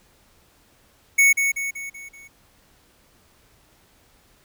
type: tone with echo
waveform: square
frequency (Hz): 2217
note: C#7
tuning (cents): 0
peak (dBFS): -13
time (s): 1.18-1.33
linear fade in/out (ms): 10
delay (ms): 190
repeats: 5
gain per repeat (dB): -6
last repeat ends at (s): 2.28
effects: pink hiss -58 dBFS RMS until 4.44 s